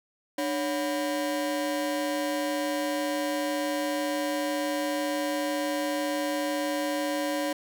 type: ring-modulated tone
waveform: 35% pulse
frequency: 430 Hz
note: A4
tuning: 40 cents flat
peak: -22 dBFS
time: 0.38-7.53 s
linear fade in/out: 5 ms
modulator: 131 Hz
effects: none